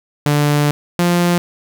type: tone pair in turn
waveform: sawtooth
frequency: 146.83 / 174.61 Hz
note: D3 / F3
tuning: 0 / 0 cents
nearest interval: minor third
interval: 300 cents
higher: second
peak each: -8 dBFS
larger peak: neither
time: 0.26-0.71 / 0.99-1.38 s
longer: first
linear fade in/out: 0 ms
effects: 8-bit